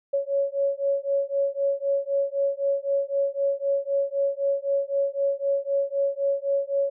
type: beating tone pair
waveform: sine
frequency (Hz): 554.4 / 558.3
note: C#5 / C#5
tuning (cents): 0 / +12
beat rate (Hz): 3.9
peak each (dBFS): -25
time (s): 0.13-6.9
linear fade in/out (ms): 10
effects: none